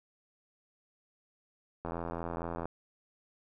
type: click train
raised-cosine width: 1 ms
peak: -23 dBFS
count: 69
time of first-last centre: 1.85-2.656 s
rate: 84.4 Hz
effects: none